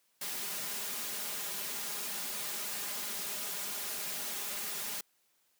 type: noise with comb filter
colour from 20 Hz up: white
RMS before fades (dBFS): -38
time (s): 0.21-5.01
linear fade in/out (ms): 5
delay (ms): 4.9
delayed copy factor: +0.7
effects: white hiss -73 dBFS RMS until 5.59 s + high-pass 150 Hz 12 dB/octave